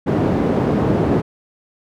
white band-pass noise, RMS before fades -17 dBFS, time 0.06-1.22 s, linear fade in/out 20 ms, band 100 to 370 Hz, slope 12 dB/octave, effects none

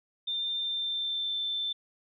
sine tone with pitch glide, 3594 to 3545 Hz, A7 to A7, +36 to +12 cents, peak -29 dBFS, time 0.27-1.73 s, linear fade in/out 10 ms, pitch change -24 cents, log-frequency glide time 0.57-1.38 s, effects none

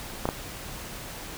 clicks, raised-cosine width 1 ms, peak -11 dBFS, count 2, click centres 0.255 / 0.289 s, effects pink hiss -39 dBFS RMS until 1.37 s

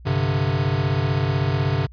square chord, G suspended fourth, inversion none, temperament equal, 98 / 130.81 / 146.83 Hz, G2 / C3 / D3, 0 / 0 / 0 cents, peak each -25 / -23 / -25 dBFS, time 0.05-1.87 s, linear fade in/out 20 ms, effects added 60 Hz sine -40 dBFS peak until 1.92 s + resampled to 11025 Hz

